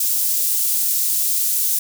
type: high-pass noise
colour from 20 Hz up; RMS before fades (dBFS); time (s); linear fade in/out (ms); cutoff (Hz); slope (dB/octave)
white; -19; 0-1.79; 5; 7000; 12
effects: none